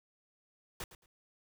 pink noise with echo, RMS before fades -41 dBFS, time 0.8-0.84 s, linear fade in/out 2 ms, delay 110 ms, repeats 2, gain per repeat -14 dB, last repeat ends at 1.06 s, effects none

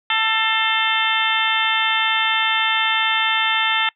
harmonic tone with a mistuned harmonic, 444.2 Hz, A4, 16 cents sharp, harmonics 2 / 3 / 4 / 5 / 6 / 7 / 8, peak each -24 / -24 / -24 / -24 / -24 / -24 / -24 dBFS, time 0.1-3.89 s, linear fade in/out 2 ms, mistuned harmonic 5, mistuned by -72 cents, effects noise-tail reverb RT60 0.1 s tail -23 dB re dry

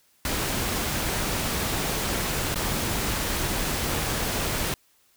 pink noise with dropouts, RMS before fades -27 dBFS, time 0.25-4.74 s, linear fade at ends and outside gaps 2 ms, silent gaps 2.545-2.557 s, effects white hiss -63 dBFS RMS until 5.16 s

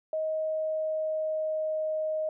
sine tone with pitch glide, 629 to 624.3 Hz, D#5 to D#5, +19 to +6 cents, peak -27 dBFS, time 0.13-2.29 s, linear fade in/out 2 ms, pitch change -13 cents, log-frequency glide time 0.27-1.81 s, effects none

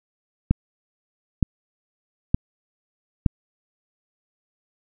click train, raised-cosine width 5 ms, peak -4 dBFS, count 4, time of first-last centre 0.51-3.262 s, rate 1.09 Hz, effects none

